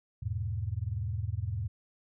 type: chord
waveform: sine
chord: E major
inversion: none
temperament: equal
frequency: 82.41 / 103.83 / 123.47 Hz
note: E2 / G#2 / B2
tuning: 0 / 0 / 0 cents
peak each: -36 / -33 / -38 dBFS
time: 0.22-1.68 s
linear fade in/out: 10 ms
effects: none